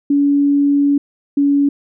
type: tone pair in turn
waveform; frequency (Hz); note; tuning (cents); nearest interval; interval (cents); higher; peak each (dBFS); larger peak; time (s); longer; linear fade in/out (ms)
sine; 284.3 / 283.3; C#4 / C#4; +44 / +38; unison; 6; first; -10; neither; 0.1-0.98 / 1.37-1.69; first; 5
effects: none